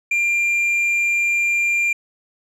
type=tone with hard clipping; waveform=sine; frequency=2387 Hz; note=D7; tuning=28 cents sharp; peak=-17 dBFS; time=0.11-1.93 s; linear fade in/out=5 ms; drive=3 dB; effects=resampled to 32000 Hz